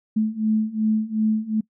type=beating tone pair; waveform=sine; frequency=215.7 / 218.4 Hz; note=A3 / A3; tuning=-34 / -13 cents; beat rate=2.7 Hz; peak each=-23 / -21 dBFS; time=0.16-1.61 s; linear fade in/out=10 ms; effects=noise-tail reverb RT60 0.1 s tail -22 dB re dry